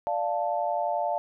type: chord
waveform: sine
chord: D minor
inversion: none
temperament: equal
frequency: 587.3 / 698.5 / 880 Hz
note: D5 / F5 / A5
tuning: 0 / 0 / 0 cents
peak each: -30 / -28 / -30 dBFS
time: 0.07-1.18 s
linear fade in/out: 0 ms
effects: none